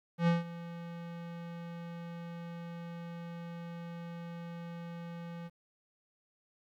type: tone with ADSR envelope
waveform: square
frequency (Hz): 170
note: F3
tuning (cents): -46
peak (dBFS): -24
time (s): 0.18-5.5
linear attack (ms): 94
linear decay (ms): 160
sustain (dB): -18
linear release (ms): 37
effects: low-pass 3000 Hz 12 dB/octave + 11-bit